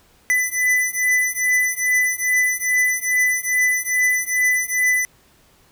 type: beating tone pair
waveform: square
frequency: 1997 / 1999.4 Hz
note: B6 / B6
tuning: +19 / +21 cents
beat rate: 2.4 Hz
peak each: -21 / -20 dBFS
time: 0.3-5.05 s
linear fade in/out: 0 ms
effects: pink hiss -55 dBFS RMS until 5.71 s